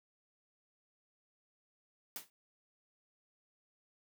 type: noise with exponential decay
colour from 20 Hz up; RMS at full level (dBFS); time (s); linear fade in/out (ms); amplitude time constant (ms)
white; -39; 2.16-2.3; 1; 30
effects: high-pass 150 Hz 12 dB/octave